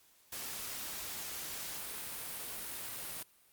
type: noise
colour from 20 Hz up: white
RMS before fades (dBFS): -42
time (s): 0.32-3.23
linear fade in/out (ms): 5
effects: white hiss -66 dBFS RMS until 3.52 s + Opus 48 kbps